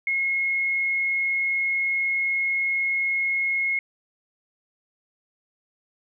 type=tone with frequency modulation; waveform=sine; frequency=2164 Hz; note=C#7; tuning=42 cents flat; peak=-21 dBFS; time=0.07-3.79 s; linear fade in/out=2 ms; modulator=42.6 Hz; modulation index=0.22; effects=none